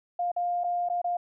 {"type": "tone with dropouts", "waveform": "sine", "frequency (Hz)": 704, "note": "F5", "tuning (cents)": 14, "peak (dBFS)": -25, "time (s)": [0.19, 1.17], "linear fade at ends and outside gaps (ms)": 5, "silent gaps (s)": [[0.317, 0.363], [0.637, 0.642], [0.888, 0.898], [1.017, 1.043]], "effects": []}